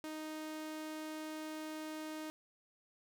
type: tone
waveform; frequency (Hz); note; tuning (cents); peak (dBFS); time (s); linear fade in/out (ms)
sawtooth; 310.9; D#4; -1; -38; 0.04-2.3; 0
effects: none